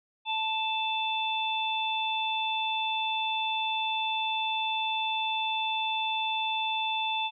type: harmonic tone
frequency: 880 Hz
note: A5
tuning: in tune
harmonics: 1 / 3 / 4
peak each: -30 / -33 / -32 dBFS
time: 0.25-7.31 s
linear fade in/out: 50 ms
effects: none